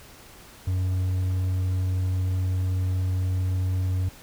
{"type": "tone", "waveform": "triangle", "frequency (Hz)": 92.5, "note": "F#2", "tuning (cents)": 0, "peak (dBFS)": -20, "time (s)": [0.67, 4.09], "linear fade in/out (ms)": 5, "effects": ["pink hiss -48 dBFS RMS until 4.22 s"]}